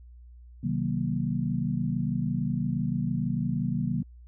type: chord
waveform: sine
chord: C half-diminished seventh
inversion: none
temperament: just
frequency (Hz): 130.81 / 156.98 / 188.37 / 235.5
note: C3 / Eb3 / Gb3 / Bb3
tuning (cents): 0 / +16 / +31 / +18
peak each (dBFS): -31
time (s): 0.63-4.03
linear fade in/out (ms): 10
effects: added 60 Hz sine -46 dBFS peak until 4.27 s